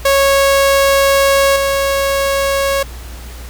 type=tone with level steps; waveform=sawtooth; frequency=551 Hz; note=C#5; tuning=11 cents flat; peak=-5 / -9 dBFS; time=0.05-2.83 s; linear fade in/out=5 ms; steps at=1.56 s; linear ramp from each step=2 ms; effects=added 60 Hz sine -28 dBFS peak until 3.49 s + pink hiss -36 dBFS RMS until 3.49 s